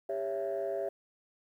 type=chord; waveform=sine; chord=C# diminished; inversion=second; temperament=just; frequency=399.1 / 554.4 / 665.2 Hz; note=G4 / C#5 / E5; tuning=+31 / 0 / +16 cents; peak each=-35 / -35 / -34 dBFS; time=0.09-0.89 s; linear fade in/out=5 ms; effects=tanh soft clip ceiling -26 dBFS + 11-bit